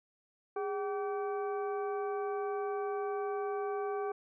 harmonic tone with a mistuned harmonic, 384 Hz, G4, 36 cents flat, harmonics 1 / 2 / 3 / 4 / 6, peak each -34 / -39 / -43 / -50 / -57 dBFS, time 0.56-4.12 s, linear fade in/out 5 ms, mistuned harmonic 1, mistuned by +110 cents, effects none

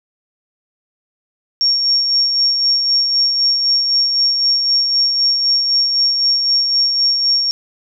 sine tone with tremolo, 5530 Hz, F8, 18 cents flat, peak -10 dBFS, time 1.61-7.51 s, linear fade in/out 0 ms, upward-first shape sine, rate 3.9 Hz, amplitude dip 40%, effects none

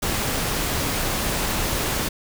pink noise, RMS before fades -24 dBFS, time 0.02-2.09 s, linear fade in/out 10 ms, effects none

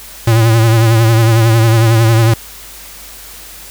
square tone with vibrato, 113.5 Hz, A#2, 46 cents flat, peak -7 dBFS, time 0.27-2.34 s, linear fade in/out 5 ms, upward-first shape triangle, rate 11 Hz, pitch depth 64 cents each way, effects added 50 Hz sine -40 dBFS peak until 3.7 s + white hiss -33 dBFS RMS until 3.7 s

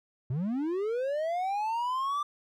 triangle linear sweep, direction up, 116.54 to 1187 Hz, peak -26 dBFS, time 0.3-2.23 s, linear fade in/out 5 ms, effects none

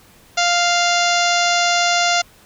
harmonic tone, 698 Hz, F5, 1 cent flat, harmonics 1 / 2 / 3 / 4 / 5 / 6 / 7 / 8 / 9 / 10, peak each -18 / -21 / -23 / -24 / -25 / -26 / -26 / -27 / -28 / -28 dBFS, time 0.37-2.22 s, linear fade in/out 10 ms, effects pink hiss -49 dBFS RMS until 2.45 s

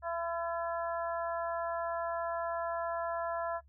harmonic tone with a mistuned harmonic, 336.9 Hz, E4, 38 cents sharp, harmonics 2 / 3 / 4 / 5, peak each -35 / -39 / -41 / -43 dBFS, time 0.02-3.61 s, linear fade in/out 50 ms, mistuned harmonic 5, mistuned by +19 cents, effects noise-tail reverb RT60 0.1 s tail -21 dB re dry + added 70 Hz sine -58 dBFS peak until 3.68 s

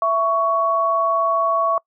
sine tone pair together, 664 / 1116.7 Hz, E5 / C#6, +12 / +12 cents, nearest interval major sixth, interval 900 cents, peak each -20 / -17 dBFS, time 0.02-1.78 s, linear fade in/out 2 ms, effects noise-tail reverb RT60 0.1 s tail -25 dB re dry

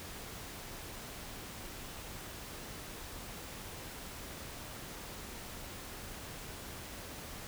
silence, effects pink hiss -46 dBFS RMS until 7.47 s

